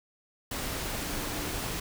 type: tone in noise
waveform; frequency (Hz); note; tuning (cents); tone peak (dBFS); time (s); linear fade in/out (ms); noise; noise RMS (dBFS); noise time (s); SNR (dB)
sine; 295.7; D4; +12; -41; 1.01-1.51; 5; pink; -34; 0.51-1.8; -10
effects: none